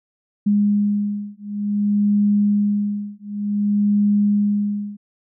sine beating tone pair, 205.2 / 205.75 Hz, G#3 / G#3, -21 / -16 cents, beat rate 0.55 Hz, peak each -19 dBFS, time 0.46-4.97 s, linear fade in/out 10 ms, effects none

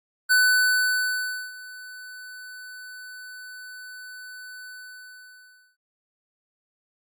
square tone with ADSR envelope, 1500 Hz, F#6, 23 cents sharp, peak -16 dBFS, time 0.29-5.77 s, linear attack 26 ms, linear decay 1200 ms, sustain -23 dB, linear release 1100 ms, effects Opus 48 kbps

